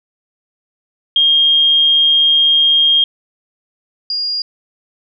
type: tone pair in turn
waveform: sine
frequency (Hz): 3228 / 4837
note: G#7 / D#8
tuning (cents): -50 / -50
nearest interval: perfect fifth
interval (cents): 700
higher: second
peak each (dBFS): -8 / -16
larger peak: first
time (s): 1.16-3.04 / 4.1-4.42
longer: first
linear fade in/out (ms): 2
effects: none